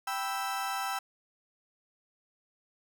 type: chord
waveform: 35% pulse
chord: E minor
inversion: first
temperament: equal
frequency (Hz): 784 / 987.8 / 1318.5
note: G5 / B5 / E6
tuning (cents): 0 / 0 / 0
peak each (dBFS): -33 / -37 / -34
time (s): 0.07-0.99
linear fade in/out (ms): 5
effects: none